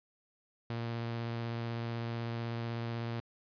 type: tone with vibrato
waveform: sawtooth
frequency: 116.54 Hz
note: A#2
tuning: in tune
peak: -31 dBFS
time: 0.7-3.2 s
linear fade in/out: 0 ms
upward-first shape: square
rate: 16 Hz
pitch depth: 10 cents each way
effects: resampled to 11025 Hz